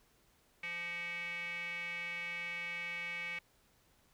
square tone with band-pass filter, 172.4 Hz, F3, 22 cents flat, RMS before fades -41 dBFS, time 0.63-3.39 s, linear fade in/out 5 ms, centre 2300 Hz, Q 8.9, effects pink hiss -70 dBFS RMS until 4.13 s

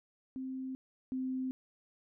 sine tone pair in turn, 261.6 / 259.3 Hz, C4 / C4, 0 / -15 cents, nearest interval unison, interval 15 cents, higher first, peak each -37 / -33 dBFS, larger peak second, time 0.36-0.75 / 1.12-1.51 s, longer neither, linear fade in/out 0 ms, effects none

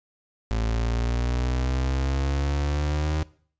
35% pulse exponential sweep, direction up, 55 to 77.78 Hz, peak -21 dBFS, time 0.51-3.23 s, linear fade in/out 0 ms, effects noise-tail reverb RT60 0.5 s tail -21 dB re dry + resampled to 16000 Hz

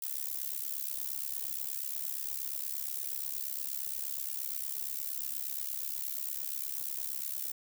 violet noise with amplitude modulation, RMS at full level -33 dBFS, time 0.02-7.52 s, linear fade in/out 5 ms, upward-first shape sine, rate 68.5 Hz, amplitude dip 95%, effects none

